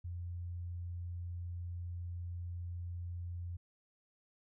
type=tone; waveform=sine; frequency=87.31 Hz; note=F2; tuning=in tune; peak=-39 dBFS; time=0.04-3.57 s; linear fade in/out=10 ms; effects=none